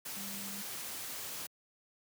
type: tone in noise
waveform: sine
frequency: 198.9 Hz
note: G3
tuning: 25 cents sharp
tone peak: -46 dBFS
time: 0.16-0.62 s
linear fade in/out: 10 ms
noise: white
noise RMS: -42 dBFS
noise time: 0.05-1.47 s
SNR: -7 dB
effects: high-pass 80 Hz 12 dB/octave